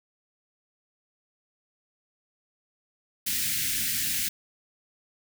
white band-stop noise, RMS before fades -28 dBFS, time 3.26-4.29 s, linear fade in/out 10 ms, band 300 to 1600 Hz, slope 48 dB/octave, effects none

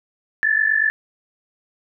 sine tone pair together, 1724.5 / 1773 Hz, A6 / A6, -35 / +13 cents, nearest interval unison, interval 48 cents, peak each -18 dBFS, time 0.43-0.9 s, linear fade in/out 0 ms, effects none

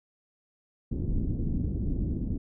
pink low-pass noise, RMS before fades -29 dBFS, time 0.91-2.38 s, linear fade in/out 10 ms, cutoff 300 Hz, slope 24 dB/octave, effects none

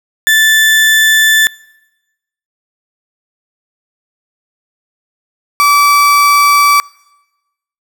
35% pulse tone pair in turn, 1757 / 1154.7 Hz, A6 / D6, -3 / -30 cents, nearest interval perfect fifth, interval 727 cents, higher first, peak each -4 dBFS, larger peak neither, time 0.27-1.47 / 5.6-6.8 s, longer neither, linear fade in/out 0 ms, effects noise-tail reverb RT60 1.0 s tail -24 dB re dry

